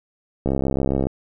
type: click train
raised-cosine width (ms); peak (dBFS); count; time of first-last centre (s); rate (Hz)
2; -8; 42; 0.46-1.069; 67.3
effects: none